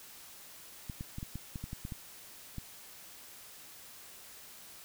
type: clicks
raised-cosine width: 5 ms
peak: -27 dBFS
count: 11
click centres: 0.898 / 1.009 / 1.184 / 1.229 / 1.356 / 1.558 / 1.64 / 1.731 / 1.851 / 1.922 / 2.583 s
effects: white hiss -52 dBFS RMS until 4.84 s